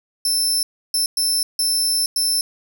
25% pulse tone bursts at uneven times, 5310 Hz, E8, 12 cents sharp, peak -12 dBFS, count 5, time 0.25-0.63 / 0.94-1.06 / 1.17-1.43 / 1.59-2.06 / 2.16-2.41 s, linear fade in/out 2 ms, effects none

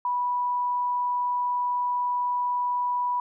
sine tone, 982 Hz, B5, 10 cents flat, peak -23 dBFS, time 0.05-3.2 s, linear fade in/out 2 ms, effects none

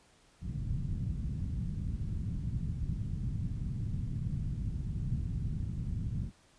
white low-pass noise, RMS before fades -35 dBFS, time 0.41-6.32 s, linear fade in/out 50 ms, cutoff 160 Hz, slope 24 dB/octave, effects pink hiss -64 dBFS RMS until 6.58 s + resampled to 22050 Hz

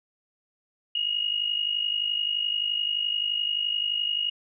sine tone with amplitude modulation, 2875 Hz, F7, 50 cents sharp, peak -21 dBFS, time 0.95-4.3 s, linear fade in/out 5 ms, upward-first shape sine, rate 51.6 Hz, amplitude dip 70%, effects none

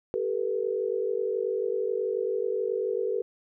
sine tone cluster, 387.1 / 438.3 / 485.6 Hz, G4 / A4 / B4, -22 / -7 / -29 cents, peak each -30 dBFS, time 0.14-3.22 s, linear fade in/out 0 ms, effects none

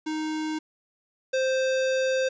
square tone pair in turn, 311.1 / 523.2 Hz, D#4 / C5, 0 / 0 cents, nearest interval major sixth, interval 900 cents, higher second, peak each -28 / -23 dBFS, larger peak second, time 0.06-0.59 / 1.33-2.29 s, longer second, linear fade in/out 10 ms, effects resampled to 16000 Hz + 9-bit

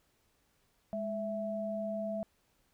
sine tone pair together, 207.7 / 660 Hz, G#3 / E5, 0 / +2 cents, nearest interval octave + minor sixth, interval 2002 cents, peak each -38 / -35 dBFS, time 0.93-2.23 s, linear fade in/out 0 ms, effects pink hiss -73 dBFS RMS until 2.73 s

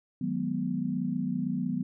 sine chord, G# minor seventh, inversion second, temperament equal with one note detuned, 155.56 / 185 / 211.2 / 246.9 Hz, D#3 / F#3 / G#3 / B3, 0 / 0 / +29 / 0 cents, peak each -36 / -32 / -36 / -31 dBFS, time 0.21-1.83 s, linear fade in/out 5 ms, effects none

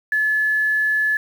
sine tone with quantisation, 1720 Hz, A6, 40 cents flat, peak -16 dBFS, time 0.12-1.17 s, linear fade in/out 2 ms, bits 7, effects none

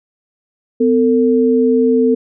sine tone pair together, 252.7 / 450.3 Hz, B3 / A4, +40 / +40 cents, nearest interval minor seventh, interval 1000 cents, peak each -12 dBFS, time 0.8-2.15 s, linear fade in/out 10 ms, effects none

